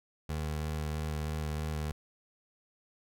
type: tone with vibrato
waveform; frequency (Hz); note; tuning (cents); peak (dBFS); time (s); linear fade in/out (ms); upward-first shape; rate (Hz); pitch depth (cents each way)
25% pulse; 76.7; D#2; -24; -29; 0.29-1.92; 5; square; 3.1; 15
effects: none